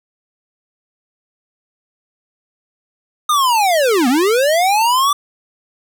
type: linear two-way sweep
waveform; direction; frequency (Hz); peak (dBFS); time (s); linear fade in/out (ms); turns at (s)
square; down then up; 1244.5 to 233.1 to 1174; -12; 3.29-5.13; 5; 4.08
effects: none